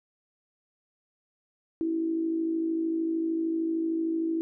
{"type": "tone with amplitude modulation", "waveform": "sine", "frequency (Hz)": 327, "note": "E4", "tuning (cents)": -14, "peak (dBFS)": -23, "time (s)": [1.81, 4.41], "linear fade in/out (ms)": 0, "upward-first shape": "sine", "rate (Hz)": 53.2, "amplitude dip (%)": 50, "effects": []}